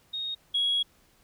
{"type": "tone pair in turn", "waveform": "sine", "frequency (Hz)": [3729, 3322], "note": ["A#7", "G#7"], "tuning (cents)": [0, 0], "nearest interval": "major second", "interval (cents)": 200, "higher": "first", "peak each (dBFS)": [-30, -22], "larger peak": "second", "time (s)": [[0.13, 0.35], [0.54, 0.83]], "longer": "second", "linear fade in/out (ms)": 10, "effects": ["tanh soft clip ceiling -19 dBFS", "pink hiss -63 dBFS RMS until 1.23 s"]}